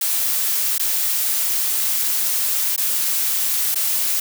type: noise with dropouts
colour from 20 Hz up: blue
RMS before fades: -20 dBFS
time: 0.01-4.2 s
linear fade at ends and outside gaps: 5 ms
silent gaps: 0.782-0.795 / 2.763-2.777 / 3.746-3.756 s
effects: none